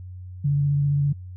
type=tone with vibrato; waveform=sine; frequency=142.9 Hz; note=D3; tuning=47 cents flat; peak=-18 dBFS; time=0.44-1.13 s; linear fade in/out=10 ms; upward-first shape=sine; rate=15 Hz; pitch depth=19 cents each way; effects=added 91 Hz sine -35 dBFS peak until 1.36 s